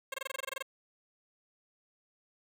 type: tone bursts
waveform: 10% pulse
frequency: 537 Hz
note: C5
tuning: 45 cents sharp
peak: -26 dBFS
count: 12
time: 0.12-0.625 s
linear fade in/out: 5 ms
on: 21 ms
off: 23 ms
effects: none